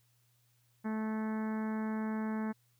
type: harmonic tone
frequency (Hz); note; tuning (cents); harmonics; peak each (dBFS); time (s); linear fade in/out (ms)
218; A3; -16; 1 / 2 / 3 / 4 / 5 / 6 / 7 / 8 / 9 / 10; -33 / -45 / -49 / -46 / -50 / -53 / -52 / -52 / -59 / -58; 0.84-2.53; 20
effects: added 120 Hz sine -70 dBFS peak until 2.79 s + white hiss -74 dBFS RMS until 2.79 s